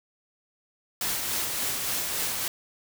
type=noise with tremolo; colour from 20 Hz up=white; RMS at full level=-28 dBFS; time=1.01-2.48 s; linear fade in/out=2 ms; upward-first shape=sine; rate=3.5 Hz; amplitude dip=30%; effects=none

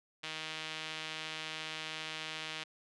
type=tone with band-pass filter; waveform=sawtooth; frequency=157.3 Hz; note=D#3; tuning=19 cents sharp; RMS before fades=-42 dBFS; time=0.23-2.64 s; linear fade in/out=10 ms; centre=3100 Hz; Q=1.6; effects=resampled to 24000 Hz

